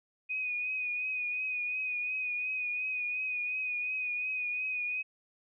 sine tone with vibrato, 2489 Hz, D#7, in tune, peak -31 dBFS, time 0.29-5.03 s, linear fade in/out 20 ms, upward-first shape triangle, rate 2.8 Hz, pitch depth 40 cents each way, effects none

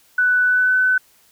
sine tone with pitch glide, 1490 to 1509.1 Hz, F#6 to F#6, +12 to +34 cents, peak -13 dBFS, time 0.18-0.98 s, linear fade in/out 5 ms, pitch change +22 cents, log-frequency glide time 0.45-0.75 s, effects white hiss -55 dBFS RMS until 1.31 s

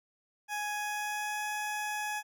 20% pulse tone with pitch glide, 834 to 841.7 Hz, G#5 to G#5, +7 to +23 cents, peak -28 dBFS, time 0.48-2.23 s, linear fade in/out 50 ms, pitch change +16 cents, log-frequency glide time 0.72-1.45 s, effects none

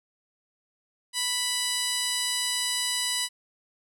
15% pulse tone with band-pass filter, 987.8 Hz, B5, in tune, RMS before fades -28 dBFS, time 1.13-3.29 s, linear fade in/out 50 ms, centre 7000 Hz, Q 1.6, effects none

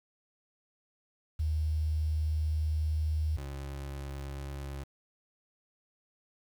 sine / 30% pulse tone pair in turn, 77.6 / 69.13 Hz, D#2 / C#2, -4 / -4 cents, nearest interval major second, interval 200 cents, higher first, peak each -27 / -35 dBFS, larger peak first, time 1.39-3.37 / 3.37-4.84 s, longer first, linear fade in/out 10 ms, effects 9-bit

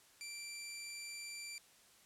15% pulse tone, 2349 Hz, D7, in tune, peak -38 dBFS, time 0.21-1.58 s, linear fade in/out 0 ms, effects white hiss -65 dBFS RMS until 2.05 s + low-pass 11000 Hz 12 dB/octave

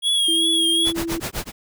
square tone with vibrato, 3299 Hz, G#7, 12 cents flat, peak -17 dBFS, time 0.02-0.93 s, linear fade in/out 50 ms, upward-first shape triangle, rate 2.6 Hz, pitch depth 58 cents each way
sine tone with pitch glide, 329.6 to 333 Hz, E4 to E4, 0 to +18 cents, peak -24 dBFS, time 0.28-1.2 s, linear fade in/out 5 ms, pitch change +18 cents, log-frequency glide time 0.65-0.71 s
pink noise with tremolo, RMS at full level -25 dBFS, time 0.84-1.52 s, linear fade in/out 50 ms, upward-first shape sine, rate 7.8 Hz, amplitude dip 100%
effects none

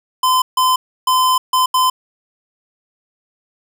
square tone bursts at uneven times, 1024 Hz, C6, 38 cents flat, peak -12 dBFS, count 5, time 0.23-0.42 / 0.57-0.76 / 1.07-1.38 / 1.53-1.66 / 1.74-1.9 s, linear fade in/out 5 ms, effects none

